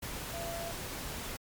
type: tone in noise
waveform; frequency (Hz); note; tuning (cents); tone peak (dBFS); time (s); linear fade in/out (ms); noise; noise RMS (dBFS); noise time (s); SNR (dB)
sine; 676; E5; +43; -39; 0.33-0.72; 10; pink; -40; 0.02-1.37; -2
effects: MP3 96 kbps